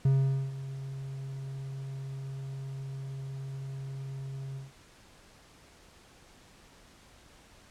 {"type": "tone with ADSR envelope", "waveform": "triangle", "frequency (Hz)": 135.2, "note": "C#3", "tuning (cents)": -43, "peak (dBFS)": -18, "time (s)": [0.05, 4.72], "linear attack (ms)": 4, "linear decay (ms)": 460, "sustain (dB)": -16, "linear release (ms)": 160, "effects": ["pink hiss -57 dBFS RMS until 7.7 s", "low-pass 9000 Hz 12 dB/octave"]}